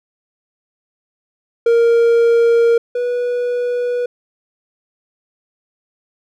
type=tone pair in turn; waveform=triangle; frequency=466.2 / 488.1 Hz; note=A#4 / B4; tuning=0 / -20 cents; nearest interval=minor second; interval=80 cents; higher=second; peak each=-7 / -14 dBFS; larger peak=first; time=1.66-2.78 / 2.95-4.06 s; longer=first; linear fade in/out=5 ms; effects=none